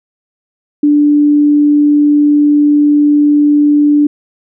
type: tone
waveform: sine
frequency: 293.7 Hz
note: D4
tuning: in tune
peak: -5 dBFS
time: 0.83-4.07 s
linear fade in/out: 5 ms
effects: none